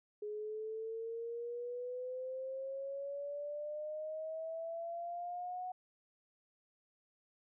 sine exponential sweep, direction up, 417.3 to 738 Hz, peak -39 dBFS, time 0.22-5.72 s, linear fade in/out 5 ms, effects none

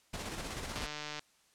pink noise with tremolo, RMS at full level -39 dBFS, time 0.13-0.87 s, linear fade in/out 10 ms, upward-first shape square, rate 16 Hz, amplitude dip 35%
click train, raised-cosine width 0.2 ms, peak -23 dBFS, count 66, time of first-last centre 0.76-1.193 s, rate 150 Hz
effects white hiss -68 dBFS RMS until 1.54 s + low-pass 9000 Hz 12 dB/octave

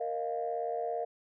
sine chord, Bb suspended fourth, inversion none, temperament just, 466.2 / 621.6 / 699.2 Hz, Bb4 / Eb5 / F5, 0 / -2 / +2 cents, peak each -35 / -37 / -34 dBFS, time 0-1.05 s, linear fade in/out 10 ms, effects tanh soft clip ceiling -23 dBFS

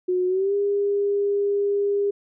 sine tone with pitch glide, 364.2 to 404.1 Hz, F#4 to G#4, -27 to -47 cents, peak -19 dBFS, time 0.08-2.11 s, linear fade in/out 10 ms, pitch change +180 cents, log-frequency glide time 0.27-0.54 s, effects none

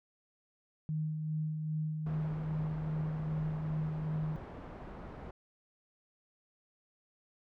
sine tone with tremolo, 155.2 Hz, D#3, 4 cents flat, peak -31 dBFS, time 0.89-4.36 s, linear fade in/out 0 ms, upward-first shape sine, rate 2.5 Hz, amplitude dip 35%
pink low-pass noise, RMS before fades -46 dBFS, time 2.06-5.31 s, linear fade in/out 5 ms, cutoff 1100 Hz, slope 12 dB/octave
effects none

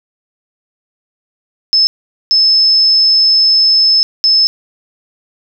sine tone bursts at uneven times, 5230 Hz, E8, 15 cents flat, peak -6 dBFS, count 3, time 1.73-1.87 / 2.31-4.03 / 4.24-4.47 s, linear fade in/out 0 ms, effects none

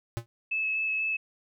square tone with exponential decay, 116.54 Hz, A#2, in tune, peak -25 dBFS, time 0.17-0.26 s, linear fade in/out 0 ms, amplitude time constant 19 ms
sine tone with vibrato, 2600 Hz, E7, 24 cents flat, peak -26 dBFS, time 0.51-1.17 s, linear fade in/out 10 ms, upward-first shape square, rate 4.1 Hz, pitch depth 8 cents each way
effects none

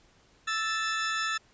sawtooth tone pair together, 1318.5 / 1760 Hz, E6 / A6, 0 / 0 cents, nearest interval perfect fourth, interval 500 cents, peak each -27 / -27 dBFS, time 0.47-1.38 s, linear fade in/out 10 ms, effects pink hiss -62 dBFS RMS until 1.53 s + resampled to 16000 Hz

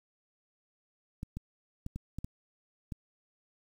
clicks, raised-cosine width 5 ms, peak -25 dBFS, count 7, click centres 1.231 / 1.37 / 1.864 / 1.96 / 2.186 / 2.245 / 2.922 s, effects 9-bit

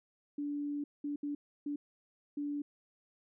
sine tone bursts at uneven times, 290 Hz, D4, 22 cents flat, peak -34 dBFS, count 5, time 0.38-0.84 / 1.04-1.16 / 1.23-1.35 / 1.66-1.76 / 2.37-2.62 s, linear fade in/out 5 ms, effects none

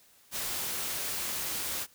white noise, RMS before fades -34 dBFS, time 0.31-1.87 s, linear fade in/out 50 ms, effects white hiss -61 dBFS RMS until 1.94 s

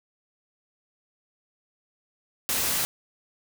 white noise, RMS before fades -26 dBFS, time 2.49-2.85 s, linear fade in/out 0 ms, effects none

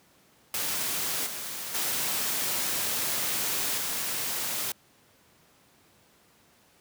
white noise with level steps, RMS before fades -30 / -36 / -29 / -31 dBFS, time 0.54-4.72 s, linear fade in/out 2 ms, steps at 1.26 / 1.74 / 3.77 s, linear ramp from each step 10 ms, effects pink hiss -61 dBFS RMS until 6.8 s + high-pass 100 Hz 12 dB/octave

